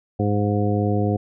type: harmonic tone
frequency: 103.2 Hz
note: G#2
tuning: 10 cents flat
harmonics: 1 / 2 / 3 / 4 / 5 / 7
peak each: -21 / -24 / -26 / -27 / -28 / -29 dBFS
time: 0.19-1.17 s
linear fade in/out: 10 ms
effects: none